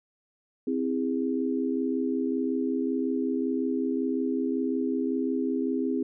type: chord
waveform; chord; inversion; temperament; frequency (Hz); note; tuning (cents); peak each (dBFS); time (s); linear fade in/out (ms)
sine; C augmented; none; just; 261.6 / 327 / 408.8; C4 / E4 / G#4; 0 / -14 / -27; -27 / -31 / -31; 0.67-6.03; 5
effects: none